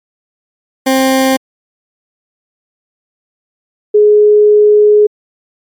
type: tone pair in turn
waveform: 20% pulse / sine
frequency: 264.2 / 419.4 Hz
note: C4 / G#4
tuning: +17 / +17 cents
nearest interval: minor sixth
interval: 800 cents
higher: second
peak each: -3 dBFS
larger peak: neither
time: 0.86-1.37 / 3.94-5.07 s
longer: second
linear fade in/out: 10 ms
effects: MP3 96 kbps